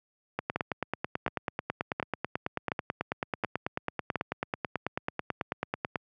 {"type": "two click trains", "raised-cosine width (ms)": 0.5, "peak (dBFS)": [-14, -14], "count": [52, 6], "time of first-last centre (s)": [[0.39, 5.958], [0.56, 4.157]], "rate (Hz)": [9.16, 1.39], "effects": ["high-pass 100 Hz 12 dB/octave"]}